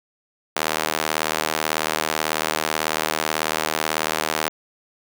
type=tone with high-pass filter; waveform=sawtooth; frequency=78.2 Hz; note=D#2; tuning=9 cents sharp; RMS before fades=-24 dBFS; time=0.56-4.49 s; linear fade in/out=5 ms; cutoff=620 Hz; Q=0.6; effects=none